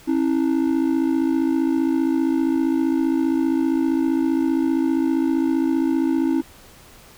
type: ring-modulated tone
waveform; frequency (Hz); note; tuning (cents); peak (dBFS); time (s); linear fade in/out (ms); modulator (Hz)
triangle; 296.9; D4; +19; -12; 0.07-6.42; 20; 27.6
effects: pink hiss -47 dBFS RMS until 7.17 s